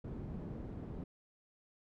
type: low-pass noise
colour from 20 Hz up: white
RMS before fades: -44 dBFS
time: 0.04-1.04 s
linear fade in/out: 5 ms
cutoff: 240 Hz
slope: 12 dB/octave
effects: none